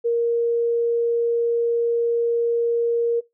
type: tone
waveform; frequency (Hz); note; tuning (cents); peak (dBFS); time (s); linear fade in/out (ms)
sine; 468.4; A#4; +8; -17; 0.04-3.21; 20
effects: noise-tail reverb RT60 0.2 s tail -21 dB re dry